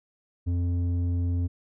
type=tone with low-pass filter; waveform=square; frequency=87.7 Hz; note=F2; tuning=8 cents sharp; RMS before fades=-26 dBFS; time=0.46-1.48 s; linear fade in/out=20 ms; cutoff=220 Hz; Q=1.2; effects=none